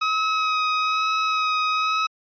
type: tone with vibrato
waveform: sawtooth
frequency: 1271 Hz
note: D#6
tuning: 36 cents sharp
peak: -16 dBFS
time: 0.01-2.07 s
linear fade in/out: 10 ms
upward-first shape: sine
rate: 1.1 Hz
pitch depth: 18 cents each way
effects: resampled to 11025 Hz